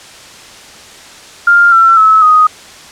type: tone with pitch steps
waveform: sine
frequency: 1400 / 1347.6 / 1297.2 / 1248.7 Hz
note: F6 / E6 / E6 / D#6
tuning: +4 / +38 / -28 / +6 cents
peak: -3 dBFS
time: 1.47-2.47 s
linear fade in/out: 5 ms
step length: 250 ms
effects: white hiss -34 dBFS RMS until 2.91 s + low-pass 7000 Hz 12 dB/octave